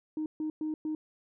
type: tone bursts at uneven times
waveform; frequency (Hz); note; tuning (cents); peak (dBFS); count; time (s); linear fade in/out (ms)
sine; 309.8; D#4; -7; -29; 4; 0.17-0.26 / 0.4-0.5 / 0.61-0.74 / 0.85-0.95; 2
effects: tanh soft clip ceiling -27 dBFS